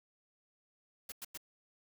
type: noise bursts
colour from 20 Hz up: white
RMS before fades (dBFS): -44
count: 3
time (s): 1.09-1.375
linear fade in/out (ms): 5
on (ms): 31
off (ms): 96
effects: none